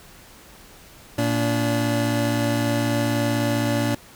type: tone pair together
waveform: 25% pulse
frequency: 114.77 / 288.9 Hz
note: A#2 / D4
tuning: -27 / -28 cents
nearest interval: octave + major third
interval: 1599 cents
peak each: -19 dBFS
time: 1.18-3.95 s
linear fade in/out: 5 ms
effects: pink hiss -47 dBFS RMS until 4.15 s